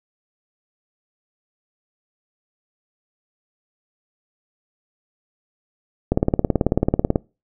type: click train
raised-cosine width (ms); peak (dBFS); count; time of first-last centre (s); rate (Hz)
2; -3; 20; 6.12-7.158; 18.3
effects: noise-tail reverb RT60 0.3 s tail -25 dB re dry